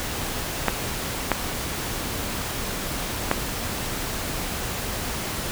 clicks, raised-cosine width 0.5 ms, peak -3 dBFS, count 3, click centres 0.683 / 1.317 / 3.314 s, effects pink hiss -29 dBFS RMS until 5.51 s

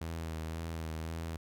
sawtooth tone with vibrato, 81.1 Hz, E2, 28 cents flat, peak -33 dBFS, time 0.01-1.37 s, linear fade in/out 5 ms, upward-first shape sine, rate 1.9 Hz, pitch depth 32 cents each way, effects none

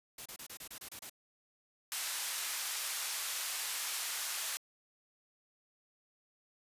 white noise bursts, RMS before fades -46 dBFS, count 9, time 0.18-1.097 s, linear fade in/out 5 ms, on 77 ms, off 28 ms
white band-pass noise, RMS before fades -38 dBFS, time 1.92-4.57 s, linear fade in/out 0 ms, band 950 to 12000 Hz, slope 12 dB/octave
effects resampled to 32000 Hz

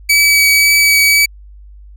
sawtooth tone with vibrato, 2283 Hz, D7, 50 cents flat, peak -4 dBFS, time 0.09-1.26 s, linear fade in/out 10 ms, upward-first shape triangle, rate 1.9 Hz, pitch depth 10 cents each way, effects added 50 Hz sine -34 dBFS peak until 1.96 s

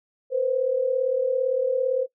sine tone pair together, 484.3 / 522 Hz, B4 / C5, -34 / -4 cents, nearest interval minor second, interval 130 cents, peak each -26 / -22 dBFS, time 0.3-2.07 s, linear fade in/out 50 ms, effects noise-tail reverb RT60 0.1 s tail -18 dB re dry

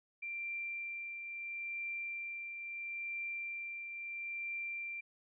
sine tone with tremolo, 2363 Hz, D7, 10 cents sharp, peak -37 dBFS, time 0.22-5.01 s, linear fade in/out 10 ms, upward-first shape triangle, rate 0.75 Hz, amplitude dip 45%, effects none

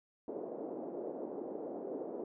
pink band-pass noise, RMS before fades -42 dBFS, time 0.28-2.24 s, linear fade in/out 2 ms, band 300 to 590 Hz, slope 24 dB/octave, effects none

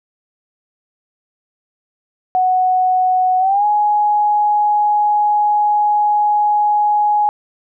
sine tone with pitch glide, 740 to 835.4 Hz, F#5 to G#5, 0 to +10 cents, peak -11 dBFS, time 2.35-7.29 s, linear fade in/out 0 ms, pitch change +210 cents, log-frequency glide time 3.39-3.65 s, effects none

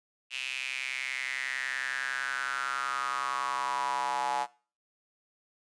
square tone with high-pass filter sweep, 65.41 Hz, C2, in tune, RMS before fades -33 dBFS, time 0.3-4.47 s, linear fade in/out 50 ms, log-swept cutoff 2700 to 820 Hz, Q 6.2, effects noise-tail reverb RT60 0.4 s tail -21 dB re dry + resampled to 22050 Hz

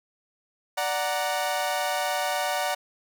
sawtooth chord, D augmented, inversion none, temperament equal, 587.3 / 740 / 932.3 Hz, D5 / F#5 / A#5, 0 / 0 / 0 cents, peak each -26 / -24 / -28 dBFS, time 0.77-2.75 s, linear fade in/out 10 ms, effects none

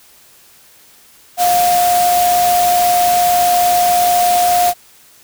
sine tone in noise, 710 Hz, F5, 28 cents sharp, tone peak -10 dBFS, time 1.37-4.74 s, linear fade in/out 50 ms, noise white, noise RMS -20 dBFS, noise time 1.37-4.74 s, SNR +7 dB, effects white hiss -46 dBFS RMS until 5.23 s

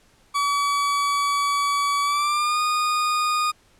40% pulse tone with pitch glide, 1140 to 1228.9 Hz, C#6 to D#6, +48 to -22 cents, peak -19 dBFS, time 0.34-3.52 s, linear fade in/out 20 ms, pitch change +130 cents, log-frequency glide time 2.03-2.6 s, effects pink hiss -58 dBFS RMS until 3.79 s + low-pass 10000 Hz 12 dB/octave

